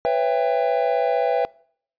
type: chord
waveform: triangle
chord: C# half-diminished seventh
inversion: third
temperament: just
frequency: 498.9 / 554.4 / 665.2 / 798.3 Hz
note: B4 / C#5 / E5 / G5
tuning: +17 / 0 / +16 / +31 cents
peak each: -20 / -24 / -21 / -22 dBFS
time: 0.05-1.45 s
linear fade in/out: 0 ms
effects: noise-tail reverb RT60 0.6 s tail -24 dB re dry + resampled to 11025 Hz